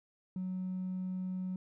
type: tone with hard clipping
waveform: sine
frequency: 185 Hz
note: F#3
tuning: in tune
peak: -35 dBFS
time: 0.36-1.56 s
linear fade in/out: 2 ms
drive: 1 dB
effects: none